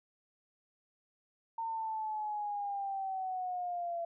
sine linear sweep, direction down, 913 to 675 Hz, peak -34 dBFS, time 1.58-4.05 s, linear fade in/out 5 ms, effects none

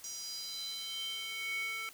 square tone with high-pass filter sweep, 445 Hz, A4, 20 cents sharp, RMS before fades -40 dBFS, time 0.04-1.89 s, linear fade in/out 0 ms, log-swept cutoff 5900 to 1800 Hz, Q 5.6, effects white hiss -55 dBFS RMS until 1.93 s

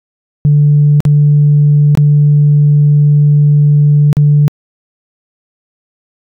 sine tone with dropouts, 146.83 Hz, D3, in tune, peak -3 dBFS, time 0.45-4.48 s, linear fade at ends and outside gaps 0 ms, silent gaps 1.004-1.052 / 1.951-1.974 / 4.129-4.169 s, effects tanh soft clip ceiling 0 dBFS

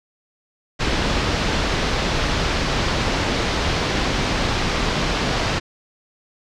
pink low-pass noise, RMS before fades -21 dBFS, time 0.79-5.6 s, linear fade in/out 20 ms, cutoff 5400 Hz, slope 24 dB/octave, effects none

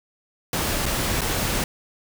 pink noise with dropouts, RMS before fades -24 dBFS, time 0.53-1.64 s, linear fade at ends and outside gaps 2 ms, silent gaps 0.857-0.862 / 1.209-1.216 s, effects none

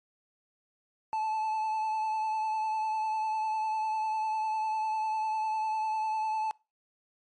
triangle tone with vibrato, 871 Hz, A5, 18 cents flat, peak -26 dBFS, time 1.13-6.51 s, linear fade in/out 0 ms, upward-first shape sine, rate 10 Hz, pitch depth 21 cents each way, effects noise-tail reverb RT60 0.3 s tail -25 dB re dry + MP3 48 kbps

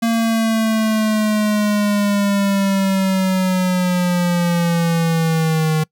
square linear sweep, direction down, 229.9 to 155.56 Hz, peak -15 dBFS, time 0.02-5.84 s, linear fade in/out 10 ms, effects noise-tail reverb RT60 0.1 s tail -24 dB re dry

